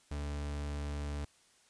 40% pulse tone, 72.7 Hz, D2, 17 cents flat, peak -35 dBFS, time 0.11-1.25 s, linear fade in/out 5 ms, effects white hiss -66 dBFS RMS until 1.69 s + resampled to 22050 Hz

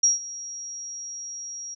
sine tone with ADSR envelope, 5660 Hz, F8, 22 cents sharp, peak -14 dBFS, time 0.03-1.75 s, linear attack 7 ms, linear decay 150 ms, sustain -19 dB, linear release 16 ms, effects none

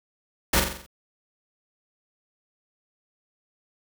pink noise with echo, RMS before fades -20 dBFS, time 0.53-0.6 s, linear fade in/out 5 ms, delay 44 ms, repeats 6, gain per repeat -5 dB, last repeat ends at 0.864 s, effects none

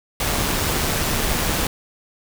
pink noise with amplitude modulation, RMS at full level -20 dBFS, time 0.2-1.67 s, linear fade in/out 2 ms, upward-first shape sine, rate 149 Hz, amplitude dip 30%, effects none

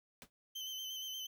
pink noise with exponential decay, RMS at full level -47 dBFS, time 0.22-0.3 s, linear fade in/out 0 ms, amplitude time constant 16 ms
35% pulse tone with vibrato, 3075 Hz, G7, 34 cents flat, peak -39 dBFS, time 0.55-1.27 s, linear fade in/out 10 ms, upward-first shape square, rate 8.5 Hz, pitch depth 24 cents each way
effects none

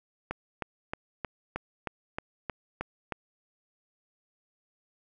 click train, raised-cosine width 0.5 ms, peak -17 dBFS, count 10, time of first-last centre 0.31-3.123 s, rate 3.2 Hz, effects none

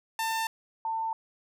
sawtooth / sine tone pair in turn, 896 / 896 Hz, A5 / A5, +31 / +31 cents, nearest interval unison, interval 0 cents, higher neither, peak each -24 / -28 dBFS, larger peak first, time 0.19-0.47 / 0.85-1.13 s, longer neither, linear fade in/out 2 ms, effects none

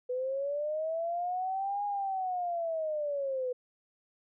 sine linear two-way sweep, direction up then down, 493.9 to 823 to 493.9 Hz, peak -30 dBFS, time 0.09-3.53 s, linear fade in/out 10 ms, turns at 1.85 s, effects none

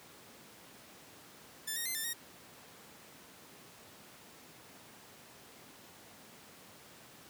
5% pulse tone with pitch steps, 1761 / 1862 / 2067 / 1785 / 1870 Hz, A6 / A#6 / C7 / A6 / A#6, +1 / -2 / -22 / +24 / +5 cents, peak -25 dBFS, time 1.67-2.135 s, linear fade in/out 10 ms, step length 93 ms, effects pink hiss -55 dBFS RMS until 7.29 s + high-pass 150 Hz 12 dB/octave

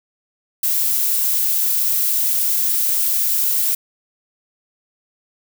violet noise, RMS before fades -18 dBFS, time 0.63-3.75 s, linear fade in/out 5 ms, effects none

